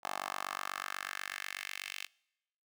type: tone with high-pass filter sweep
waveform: 10% pulse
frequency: 48.13 Hz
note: G1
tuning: 31 cents flat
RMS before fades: -41 dBFS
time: 0.03-2.07 s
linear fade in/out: 20 ms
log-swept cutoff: 850 to 2600 Hz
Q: 2.3
effects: noise-tail reverb RT60 0.9 s tail -25 dB re dry